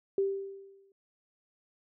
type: tone with exponential decay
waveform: sine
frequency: 392 Hz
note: G4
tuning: in tune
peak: -23 dBFS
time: 0.18-0.92 s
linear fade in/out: 2 ms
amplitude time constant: 160 ms
effects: none